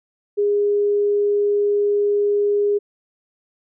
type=tone; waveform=sine; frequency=410 Hz; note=G#4; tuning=22 cents flat; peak=-15 dBFS; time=0.37-2.79 s; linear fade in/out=20 ms; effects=none